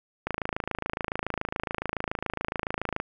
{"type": "click train", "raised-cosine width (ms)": 0.5, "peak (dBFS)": -13, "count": 75, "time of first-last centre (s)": [0.27, 3.001], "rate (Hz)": 27.1, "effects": []}